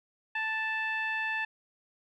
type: tone with low-pass filter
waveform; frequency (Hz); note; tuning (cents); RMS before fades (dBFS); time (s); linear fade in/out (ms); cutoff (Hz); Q
15% pulse; 880; A5; 0; -32; 0.35-1.45; 5; 2200; 5.6
effects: none